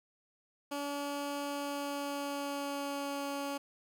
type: tone with pitch glide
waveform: 15% pulse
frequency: 285.5 to 281.2 Hz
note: D4 to C#4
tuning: -49 to +25 cents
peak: -29 dBFS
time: 0.71-3.58 s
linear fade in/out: 10 ms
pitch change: -26 cents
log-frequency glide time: 1.47-3.28 s
effects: none